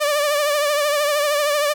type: tone with vibrato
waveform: sawtooth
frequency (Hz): 587.3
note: D5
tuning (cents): 0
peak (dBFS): -13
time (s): 0-1.74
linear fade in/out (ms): 20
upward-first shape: triangle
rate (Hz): 13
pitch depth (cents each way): 65
effects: none